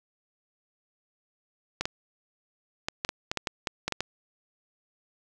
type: clicks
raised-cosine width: 0.2 ms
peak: -11 dBFS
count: 12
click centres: 1.81 / 1.855 / 2.885 / 3.049 / 3.091 / 3.315 / 3.373 / 3.472 / 3.672 / 3.88 / 3.923 / 4.006 s
effects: none